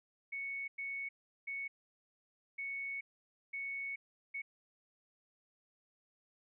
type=tone bursts at uneven times; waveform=sine; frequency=2217 Hz; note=C#7; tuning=in tune; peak=-38 dBFS; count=6; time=0.32-0.68 / 0.78-1.09 / 1.47-1.68 / 2.58-3.01 / 3.53-3.96 / 4.34-4.42 s; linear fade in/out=10 ms; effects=none